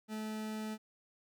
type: tone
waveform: 40% pulse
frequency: 216.6 Hz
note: A3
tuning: 27 cents flat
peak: -37 dBFS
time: 0.08-0.78 s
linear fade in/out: 50 ms
effects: none